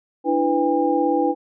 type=tone cluster; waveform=sine; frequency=296.3 / 333.8 / 497 / 807 Hz; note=D4 / E4 / B4 / G#5; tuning=+15 / +22 / +11 / -50 cents; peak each=-22 dBFS; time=0.24-1.35 s; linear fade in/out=50 ms; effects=none